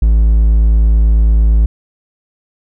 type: tone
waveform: triangle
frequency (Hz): 54.5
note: A1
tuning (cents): -16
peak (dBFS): -4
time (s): 0.02-1.66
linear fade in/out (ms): 5
effects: none